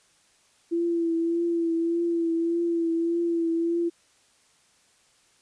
sine tone with vibrato, 335.9 Hz, E4, 33 cents sharp, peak -22 dBFS, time 0.71-3.9 s, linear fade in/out 20 ms, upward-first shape triangle, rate 1.7 Hz, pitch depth 34 cents each way, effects white hiss -62 dBFS RMS until 5.41 s + resampled to 22050 Hz

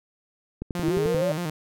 click train, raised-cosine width 3 ms, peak -18 dBFS, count 7, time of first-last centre 0.62-1.146 s, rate 11.4 Hz
sawtooth tone with vibrato, 164.81 Hz, E3, in tune, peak -23 dBFS, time 0.75-1.5 s, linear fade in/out 2 ms, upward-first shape square, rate 6.4 Hz, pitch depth 110 cents each way
sine linear sweep, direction up, 311.1 to 591 Hz, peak -22 dBFS, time 0.83-1.32 s, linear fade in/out 2 ms
effects none

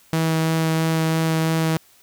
sawtooth tone with vibrato, 161.2 Hz, E3, 38 cents flat, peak -14 dBFS, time 0.13-1.77 s, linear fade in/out 0 ms, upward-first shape sine, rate 3 Hz, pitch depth 8 cents each way, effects white hiss -54 dBFS RMS until 2.02 s

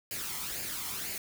white noise with flanger, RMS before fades -37 dBFS, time 0.11-1.18 s, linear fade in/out 2 ms, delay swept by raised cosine 0.42 to 0.95 ms, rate 2 Hz, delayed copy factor +0.55, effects none

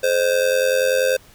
square tone with amplitude modulation, 520 Hz, C5, 11 cents flat, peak -13 dBFS, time 0.03-1.17 s, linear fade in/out 10 ms, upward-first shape sine, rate 90.3 Hz, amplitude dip 75%, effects pink hiss -49 dBFS RMS until 1.34 s

